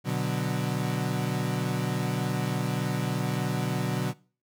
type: chord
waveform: 35% pulse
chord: B minor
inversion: none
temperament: equal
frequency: 123.47 / 146.83 / 185 Hz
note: B2 / D3 / F#3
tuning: 0 / 0 / 0 cents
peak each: -29 dBFS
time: 0.04-4.14 s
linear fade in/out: 50 ms
effects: noise-tail reverb RT60 0.4 s tail -22 dB re dry